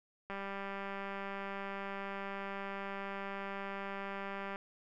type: click train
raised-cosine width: 0.5 ms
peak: -27 dBFS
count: 840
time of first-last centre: 0.3-4.559 s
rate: 197 Hz
effects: none